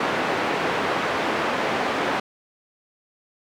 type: band-pass noise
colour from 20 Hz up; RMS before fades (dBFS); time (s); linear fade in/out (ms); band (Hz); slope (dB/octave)
pink; -24; 0-2.2; 5; 310 to 2200; 12
effects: none